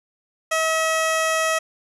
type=tone with low-pass filter; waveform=15% pulse; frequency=642 Hz; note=E5; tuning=46 cents flat; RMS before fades=-21 dBFS; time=0.51-1.59 s; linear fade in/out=10 ms; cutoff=10000 Hz; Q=1.1; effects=none